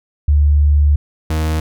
sine / 40% pulse tone pair in turn, 73.2 / 78.53 Hz, D2 / D#2, -5 / +17 cents, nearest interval minor second, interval 122 cents, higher second, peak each -8 / -14 dBFS, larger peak first, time 0.28-0.96 / 1.3-1.6 s, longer first, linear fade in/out 5 ms, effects none

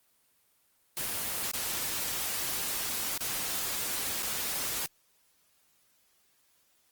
white noise with dropouts, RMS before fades -33 dBFS, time 0.97-4.86 s, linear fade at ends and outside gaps 0 ms, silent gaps 1.513-1.536 / 3.177-3.207 / 4.224-4.23 s, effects white hiss -69 dBFS RMS until 6.91 s + Opus 24 kbps

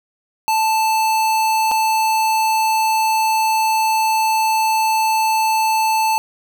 square tone with dropouts, 880 Hz, A5, in tune, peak -15 dBFS, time 0.48-6.18 s, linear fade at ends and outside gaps 0 ms, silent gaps 1.713-1.717 s, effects none

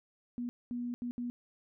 sine tone bursts at uneven times, 242.3 Hz, B3, 33 cents flat, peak -34 dBFS, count 4, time 0.38-0.49 / 0.71-0.94 / 1.02-1.11 / 1.18-1.3 s, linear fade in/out 0 ms, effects none

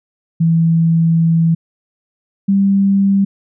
sine tone pair in turn, 164.81 / 196.79 Hz, E3 / G3, 0 / +7 cents, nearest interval minor third, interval 307 cents, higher second, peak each -9 dBFS, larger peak neither, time 0.4-1.55 / 2.48-3.25 s, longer first, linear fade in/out 10 ms, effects none

